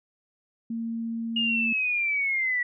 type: tone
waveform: sine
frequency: 228.9 Hz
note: A#3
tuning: 31 cents flat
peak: -28 dBFS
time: 0.7-1.73 s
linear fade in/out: 5 ms
type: linear sweep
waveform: sine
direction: down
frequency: 2858 to 1934 Hz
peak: -23 dBFS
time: 1.36-2.63 s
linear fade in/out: 5 ms
effects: none